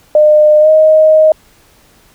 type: tone with pitch glide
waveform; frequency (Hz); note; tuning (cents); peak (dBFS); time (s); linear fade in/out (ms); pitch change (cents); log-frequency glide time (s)
sine; 606 to 625.2; D#5 to D#5; -46 to +8; -3; 0.15-1.32; 2; +54; 0.6-0.69
effects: pink hiss -47 dBFS RMS until 2.14 s